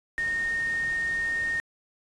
sine tone in noise, 1843 Hz, A#6, 20 cents flat, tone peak -25 dBFS, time 0.18-1.6 s, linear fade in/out 0 ms, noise pink, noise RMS -43 dBFS, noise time 0.18-1.6 s, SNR +15 dB, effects resampled to 22050 Hz

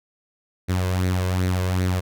sawtooth tone with flanger, 91.8 Hz, F#2, 13 cents flat, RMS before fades -22 dBFS, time 0.68-2.01 s, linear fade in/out 20 ms, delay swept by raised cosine 0.48 to 1.98 ms, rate 2.6 Hz, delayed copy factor +0.55, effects none

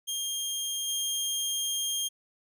20% pulse tone with level steps, 3216 Hz, G7, 44 cents sharp, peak -25 / -23 dBFS, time 0.07-2.09 s, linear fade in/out 20 ms, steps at 0.87 s, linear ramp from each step 20 ms, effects none

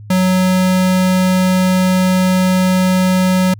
square tone, 185 Hz, F#3, in tune, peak -11 dBFS, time 0.1-3.54 s, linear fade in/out 5 ms, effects added 105 Hz sine -31 dBFS peak until 3.59 s

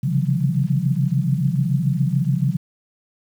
sine tone cluster, 132.4 / 139.4 / 163.2 / 177.8 / 196.9 Hz, C3 / C#3 / E3 / F3 / G3, +21 / +10 / -17 / +31 / +8 cents, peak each -22 / -21 / -24 / -24 / -29 dBFS, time 0.03-2.57 s, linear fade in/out 10 ms, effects 8-bit

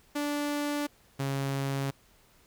sawtooth tone pair in turn, 291.7 / 137.31 Hz, D4 / C#3, -12 / -16 cents, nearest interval octave + minor second, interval 1304 cents, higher first, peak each -25 dBFS, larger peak neither, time 0.15-0.87 / 1.19-1.91 s, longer neither, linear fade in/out 10 ms, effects pink hiss -62 dBFS RMS until 2.46 s

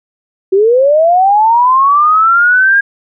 sine linear sweep, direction up, 370 to 1632 Hz, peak -5 dBFS, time 0.52-2.81 s, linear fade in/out 10 ms, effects none

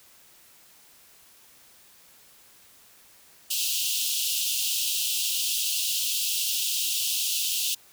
pink high-pass noise, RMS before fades -27 dBFS, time 3.5-7.75 s, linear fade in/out 10 ms, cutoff 2700 Hz, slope 96 dB/octave, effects white hiss -55 dBFS RMS until 7.92 s

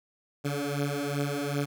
15% pulse beating tone pair, 141.7 / 144.3 Hz, C#3 / D3, +38 / -30 cents, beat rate 2.6 Hz, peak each -25 dBFS, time 0.44-1.66 s, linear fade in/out 20 ms, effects none

